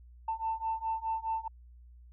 sine beating tone pair, 890 / 894.8 Hz, A5 / A5, +20 / +29 cents, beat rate 4.8 Hz, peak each -34 / -33 dBFS, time 0.28-1.48 s, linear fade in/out 5 ms, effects tanh soft clip ceiling -24 dBFS + added 60 Hz sine -51 dBFS peak until 2.12 s

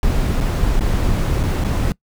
brown noise with dropouts, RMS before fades -17 dBFS, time 0.03-1.92 s, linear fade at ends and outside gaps 1 ms, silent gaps 0.404-0.409 / 0.795-0.808 / 1.431-1.435 / 1.64-1.646 s, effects noise-tail reverb RT60 0.1 s tail -23 dB re dry

